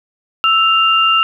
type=tone pair together; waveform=sine; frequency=1318.6 / 2794 Hz; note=E6 / F7; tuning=0 / 0 cents; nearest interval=octave + minor second; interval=1300 cents; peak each=-12 dBFS; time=0.44-1.23 s; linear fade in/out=0 ms; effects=none